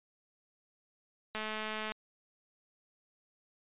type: click train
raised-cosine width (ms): 0.3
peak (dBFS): -22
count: 124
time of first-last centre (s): 1.35-1.919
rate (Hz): 216
effects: resampled to 8000 Hz